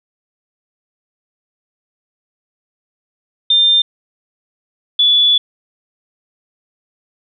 sine tone pair in turn, 3600 / 3440 Hz, A7 / A7, +39 / -40 cents, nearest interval minor second, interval 79 cents, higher first, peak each -8 dBFS, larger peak neither, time 3.5-3.82 / 4.99-5.38 s, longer second, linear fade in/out 5 ms, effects none

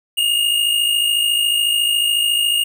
square tone pair together, 2796 / 2850 Hz, F7 / F7, +1 / +34 cents, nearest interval unison, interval 33 cents, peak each -23 / -16 dBFS, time 0.17-2.64 s, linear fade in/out 10 ms, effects none

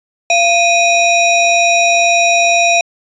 square ring-modulated tone, 1586 Hz, G6, 20 cents sharp, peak -6 dBFS, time 0.3-2.81 s, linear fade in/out 2 ms, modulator 899 Hz, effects resampled to 16000 Hz

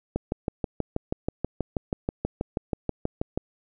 click train, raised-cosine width 2 ms, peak -12 dBFS, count 21, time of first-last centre 0.16-3.375 s, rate 6.22 Hz, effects none

